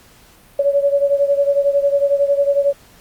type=beating tone pair; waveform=sine; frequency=561 / 572 Hz; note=C#5 / D5; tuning=+21 / -46 cents; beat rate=11 Hz; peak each=-14 / -18 dBFS; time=0.59-2.73 s; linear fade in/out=5 ms; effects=pink hiss -48 dBFS RMS until 3 s + Opus 48 kbps